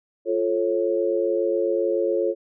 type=chord; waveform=sine; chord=F augmented; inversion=none; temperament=just; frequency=349.2 / 436.5 / 545.7 Hz; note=F4 / A4 / C#5; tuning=0 / -14 / -27 cents; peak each=-24 dBFS; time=0.25-2.35 s; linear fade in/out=50 ms; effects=none